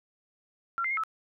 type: tone with pitch steps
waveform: sine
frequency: 1369 / 2089 / 2147 / 1306 Hz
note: F6 / C7 / C7 / E6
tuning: -35 / -3 / +44 / -17 cents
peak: -27 dBFS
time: 0.78-1.036 s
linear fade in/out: 0 ms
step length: 64 ms
effects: none